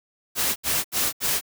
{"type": "noise bursts", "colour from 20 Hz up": "white", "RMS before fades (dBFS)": -23, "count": 4, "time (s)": [0.35, 1.412], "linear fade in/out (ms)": 50, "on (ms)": 210, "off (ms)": 74, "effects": []}